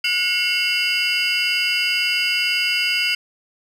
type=tone cluster; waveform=triangle; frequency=1450 / 2174 / 2731 / 2969 / 4877 Hz; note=F#6 / C#7 / F7 / F#7 / D#8; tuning=-35 / -34 / -39 / +5 / -35 cents; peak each=-27 / -22 / -20 / -23 / -22 dBFS; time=0.04-3.15 s; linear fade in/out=5 ms; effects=tanh soft clip ceiling -8 dBFS